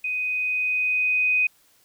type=tone with level ramp; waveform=sine; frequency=2500 Hz; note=D#7; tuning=8 cents sharp; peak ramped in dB=-24 to -17 dBFS; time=0.04-1.47 s; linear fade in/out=5 ms; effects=white hiss -60 dBFS RMS until 1.84 s

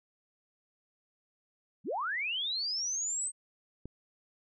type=linear sweep; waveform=sine; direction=up; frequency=130.4 to 8372 Hz; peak=-31 dBFS; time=1.84-3.32 s; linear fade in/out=50 ms
type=click; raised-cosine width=3 ms; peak=-29 dBFS; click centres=3.856 s
effects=none

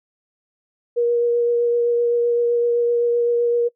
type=tone with vibrato; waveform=sine; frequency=475.3 Hz; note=A#4; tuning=34 cents sharp; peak=-15 dBFS; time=0.96-3.69 s; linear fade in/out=20 ms; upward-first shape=triangle; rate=7.8 Hz; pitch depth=13 cents each way; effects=noise-tail reverb RT60 0.1 s tail -22 dB re dry

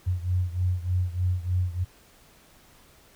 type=beating tone pair; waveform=sine; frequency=89.5 / 92.8 Hz; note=F2 / F#2; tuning=+43 / +6 cents; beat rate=3.3 Hz; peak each=-25 / -28 dBFS; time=0.06-1.85 s; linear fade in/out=20 ms; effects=pink hiss -56 dBFS RMS until 3.15 s

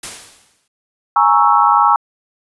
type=noise with exponential decay; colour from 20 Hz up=white; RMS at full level=-25 dBFS; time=0.03-0.68 s; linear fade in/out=5 ms; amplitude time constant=140 ms
type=chord; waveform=sine; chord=A# half-diminished seventh; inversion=third; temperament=equal; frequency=830.6 / 932.3 / 1108.7 / 1318.5 Hz; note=G#5 / A#5 / C#6 / E6; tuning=0 / 0 / 0 / 0 cents; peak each=-14 dBFS; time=1.16-1.96 s; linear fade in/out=2 ms
effects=resampled to 24000 Hz

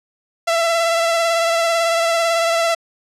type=tone with vibrato; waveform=sawtooth; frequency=669 Hz; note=E5; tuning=25 cents sharp; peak=-11 dBFS; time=0.47-2.75 s; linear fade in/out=10 ms; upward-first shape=triangle; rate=18 Hz; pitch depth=32 cents each way; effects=low-pass 9000 Hz 12 dB/octave

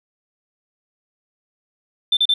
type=tone bursts; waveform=sine; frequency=3550 Hz; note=A7; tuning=15 cents sharp; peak=-12 dBFS; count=3; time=2.12-2.34 s; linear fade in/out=5 ms; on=50 ms; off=35 ms; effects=tanh soft clip ceiling -8 dBFS

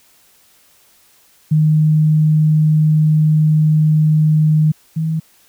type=tone pair in turn; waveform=sine; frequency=154.5 / 159.76 Hz; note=D#3 / D#3; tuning=-12 / +46 cents; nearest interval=minor second; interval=58 cents; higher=second; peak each=-9 / -15 dBFS; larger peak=first; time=1.51-4.72 / 4.96-5.2 s; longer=first; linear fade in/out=10 ms; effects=white hiss -52 dBFS RMS until 5.48 s

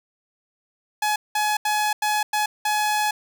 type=tone bursts at uneven times; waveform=sawtooth; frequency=845 Hz; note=G#5; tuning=30 cents sharp; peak=-16 dBFS; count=6; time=1.02-1.16 / 1.35-1.57 / 1.65-1.93 / 2.02-2.23 / 2.33-2.46 / 2.65-3.11 s; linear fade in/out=5 ms; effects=none

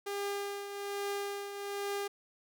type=tone with tremolo; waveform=sawtooth; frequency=402.5 Hz; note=G4; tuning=46 cents sharp; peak=-29 dBFS; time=0.06-2.08 s; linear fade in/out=10 ms; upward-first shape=triangle; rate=1.2 Hz; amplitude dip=60%; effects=none

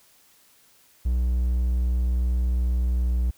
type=tone with pitch glide; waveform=triangle; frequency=61.3 to 60.84 Hz; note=B1 to B1; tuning=-12 to -25 cents; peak=-18 dBFS; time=1.05-3.31 s; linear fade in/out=10 ms; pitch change=-13 cents; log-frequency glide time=2.97-3.18 s; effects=white hiss -58 dBFS RMS until 3.37 s

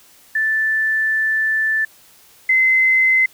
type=tone pair in turn; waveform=sine; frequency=1760 / 2056 Hz; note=A6 / C7; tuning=0 / -31 cents; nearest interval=minor third; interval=269 cents; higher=second; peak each=-15 / -11 dBFS; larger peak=second; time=0.35-1.85 / 2.49-3.26 s; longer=first; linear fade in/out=5 ms; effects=white hiss -49 dBFS RMS until 3.33 s

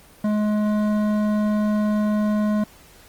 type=tone with hard clipping; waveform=sine; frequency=210.9 Hz; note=G#3; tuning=27 cents sharp; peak=-20 dBFS; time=0.24-2.64 s; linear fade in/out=5 ms; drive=12 dB; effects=pink hiss -49 dBFS RMS until 3.08 s + Opus 24 kbps

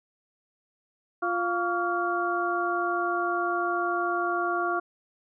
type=harmonic tone with a mistuned harmonic; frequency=349.1 Hz; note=F4; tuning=1 cent flat; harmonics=1 / 2 / 3 / 4; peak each=-30 / -30 / -30 / -30 dBFS; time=1.22-4.8 s; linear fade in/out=10 ms; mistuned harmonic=3; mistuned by=+140 cents; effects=none

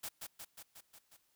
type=noise with echo; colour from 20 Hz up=white; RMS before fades=-42 dBFS; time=0.03-0.09 s; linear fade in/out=10 ms; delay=180 ms; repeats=6; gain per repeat=-3 dB; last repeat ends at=1.17 s; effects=white hiss -75 dBFS RMS until 1.35 s

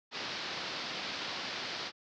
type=low-pass noise; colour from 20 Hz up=white; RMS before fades=-39 dBFS; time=0.11-1.92 s; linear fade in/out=50 ms; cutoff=5100 Hz; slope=48 dB/octave; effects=high-pass 150 Hz 12 dB/octave

